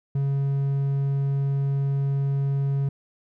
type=tone; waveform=triangle; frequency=138.59 Hz; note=C#3; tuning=in tune; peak=-19 dBFS; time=0.15-2.89 s; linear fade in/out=5 ms; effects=none